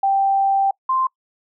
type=tone pair in turn; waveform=sine; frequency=784 / 1045.4 Hz; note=G5 / C6; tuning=0 / -2 cents; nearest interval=perfect fourth; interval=498 cents; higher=second; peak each=-14 / -16 dBFS; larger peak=first; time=0.03-0.71 / 0.89-1.07 s; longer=first; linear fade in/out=5 ms; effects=noise-tail reverb RT60 0.1 s tail -25 dB re dry